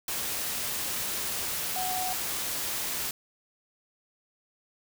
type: tone in noise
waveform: sine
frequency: 740 Hz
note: F#5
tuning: in tune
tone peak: -31 dBFS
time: 1.76-2.13 s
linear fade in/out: 2 ms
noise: white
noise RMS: -32 dBFS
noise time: 0.08-3.11 s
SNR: -2 dB
effects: none